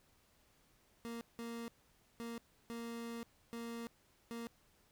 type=tone bursts at uneven times; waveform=30% pulse; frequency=232.6 Hz; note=A#3; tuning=4 cents flat; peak=-40 dBFS; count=6; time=1.05-1.21 / 1.39-1.68 / 2.2-2.38 / 2.7-3.23 / 3.53-3.87 / 4.31-4.47 s; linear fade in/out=0 ms; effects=pink hiss -71 dBFS RMS until 4.91 s